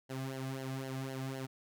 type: tone with flanger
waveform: sawtooth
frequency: 132.8 Hz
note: C3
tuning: 26 cents sharp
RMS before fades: -40 dBFS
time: 0.09-1.47 s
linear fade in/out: 20 ms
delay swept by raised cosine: 0.81 to 2.21 ms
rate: 3.9 Hz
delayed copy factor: -0.8
effects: none